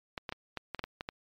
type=clicks; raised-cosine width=0.3 ms; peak=-20 dBFS; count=9; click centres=0.178 / 0.292 / 0.324 / 0.573 / 0.747 / 0.793 / 0.84 / 1.009 / 1.089 s; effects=MP3 64 kbps